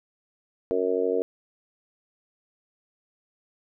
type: harmonic tone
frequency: 92.5 Hz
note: F#2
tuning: in tune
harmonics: 3 / 4 / 5 / 6 / 7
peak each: -32 / -29 / -24 / -33 / -33 dBFS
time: 0.71-1.22 s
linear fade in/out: 0 ms
effects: none